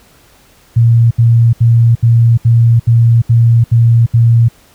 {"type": "tone bursts", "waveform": "sine", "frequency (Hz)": 116.4, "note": "A#2", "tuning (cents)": -2, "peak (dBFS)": -4, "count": 9, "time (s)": [0.76, 4.486], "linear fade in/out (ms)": 10, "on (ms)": 350, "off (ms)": 72, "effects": ["pink hiss -46 dBFS RMS until 4.74 s"]}